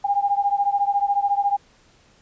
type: beating tone pair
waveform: sine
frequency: 802 / 816 Hz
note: G5 / G#5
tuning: +39 / -31 cents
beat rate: 14 Hz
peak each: -20 / -22 dBFS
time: 0.04-1.57 s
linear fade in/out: 10 ms
effects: pink hiss -56 dBFS RMS until 2.21 s + resampled to 16000 Hz